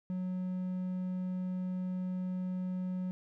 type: tone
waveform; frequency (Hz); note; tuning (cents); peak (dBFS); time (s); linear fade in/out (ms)
triangle; 183.6; F#3; -13; -31; 0.1-3.11; 0
effects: none